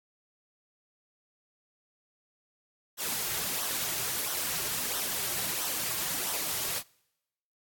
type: noise with flanger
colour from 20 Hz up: white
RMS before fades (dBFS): -32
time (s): 2.97-6.83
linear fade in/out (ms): 50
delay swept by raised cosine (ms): 0.42 to 4.12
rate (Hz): 1.5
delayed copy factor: -0.55
effects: noise-tail reverb RT60 0.9 s tail -26 dB re dry + AAC 64 kbps